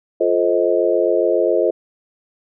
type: chord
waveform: sine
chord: F dominant seventh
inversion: none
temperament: just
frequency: 349.2 / 436.5 / 523.8 / 628.6 Hz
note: F4 / A4 / C5 / Eb5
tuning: 0 / -14 / +2 / +18 cents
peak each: -19 dBFS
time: 0.2-1.71 s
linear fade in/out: 10 ms
effects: none